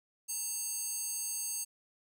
square tone with high-pass filter, 917 Hz, A#5, 29 cents flat, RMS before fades -37 dBFS, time 0.28-1.65 s, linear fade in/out 20 ms, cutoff 7400 Hz, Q 3.2, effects none

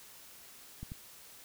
clicks, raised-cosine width 5 ms, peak -29 dBFS, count 2, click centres 0.83 / 0.919 s, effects white hiss -54 dBFS RMS until 1.44 s

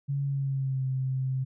sine tone with pitch glide, 140 to 131.38 Hz, C#3 to C3, +18 to +7 cents, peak -26 dBFS, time 0.08-1.45 s, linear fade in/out 20 ms, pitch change -111 cents, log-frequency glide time 0.24-0.85 s, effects none

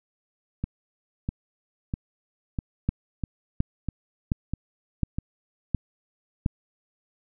two click trains, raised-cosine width 5 ms, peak -10 / -15 dBFS, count 6 / 8, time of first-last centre 2.89-6.461 / 0.64-5.185 s, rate 1.4 / 1.54 Hz, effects none

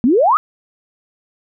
sine exponential sweep, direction up, 220 to 1327 Hz, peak -9 dBFS, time 0.04-0.37 s, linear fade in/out 0 ms, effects none

